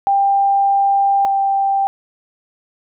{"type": "tone pair in turn", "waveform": "sine", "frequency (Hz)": [793, 786.6], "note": ["G5", "G5"], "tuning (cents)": [20, 6], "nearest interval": "unison", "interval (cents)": 14, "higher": "first", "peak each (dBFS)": [-11, -13], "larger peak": "first", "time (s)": [[0.07, 1.25], [1.25, 1.87]], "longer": "first", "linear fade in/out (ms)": 0, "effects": []}